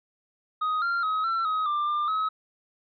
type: tone with pitch steps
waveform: triangle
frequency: 1252 / 1386 / 1270 / 1346 / 1265 / 1188 / 1196 / 1280 Hz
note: D#6 / F6 / D#6 / E6 / D#6 / D6 / D6 / D#6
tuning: +10 / -14 / +35 / +36 / +28 / +20 / +31 / +49 cents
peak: -22 dBFS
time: 0.61-2.29 s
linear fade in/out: 10 ms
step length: 210 ms
effects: resampled to 11025 Hz